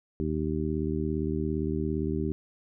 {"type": "harmonic tone", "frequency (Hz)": 77.5, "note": "D#2", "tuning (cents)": -6, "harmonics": [1, 2, 3, 4, 5], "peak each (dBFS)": [-33, -33, -33, -33, -33], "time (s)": [0.2, 2.32], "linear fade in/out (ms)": 0, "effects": []}